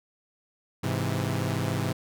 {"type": "chord", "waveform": "sawtooth", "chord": "Ab augmented", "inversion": "none", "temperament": "equal", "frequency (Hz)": [103.83, 130.81, 164.81], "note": ["Ab2", "C3", "E3"], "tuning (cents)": [0, 0, 0], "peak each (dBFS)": [-26, -26, -28], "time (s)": [0.83, 1.93], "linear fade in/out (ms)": 10, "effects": []}